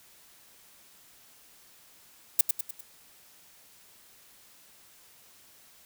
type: noise with echo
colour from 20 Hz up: violet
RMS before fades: -18 dBFS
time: 2.39-2.41 s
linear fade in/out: 5 ms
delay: 100 ms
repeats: 4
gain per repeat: -6 dB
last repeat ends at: 2.81 s
effects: white hiss -57 dBFS RMS until 5.85 s